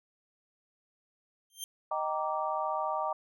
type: tone with exponential growth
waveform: 15% pulse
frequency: 3160 Hz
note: G7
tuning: 13 cents sharp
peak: -26 dBFS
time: 1.5-1.64 s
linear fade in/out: 1 ms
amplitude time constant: 30 ms
type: chord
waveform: sine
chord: Eb major seventh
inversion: none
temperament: just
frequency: 622.3 / 777.8 / 933.4 / 1166.7 Hz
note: Eb5 / G5 / Bb5 / D6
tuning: 0 / -14 / +2 / -12 cents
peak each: -35 dBFS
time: 1.91-3.13 s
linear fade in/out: 5 ms
effects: none